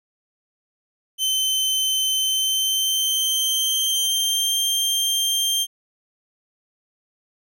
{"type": "tone with pitch glide", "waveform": "sawtooth", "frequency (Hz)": [3080, 3172], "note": ["G7", "G7"], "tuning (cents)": [-31, 20], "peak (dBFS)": -16, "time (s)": [1.18, 5.67], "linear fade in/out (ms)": 50, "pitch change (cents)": 51, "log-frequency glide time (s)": [2.18, 4.58], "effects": []}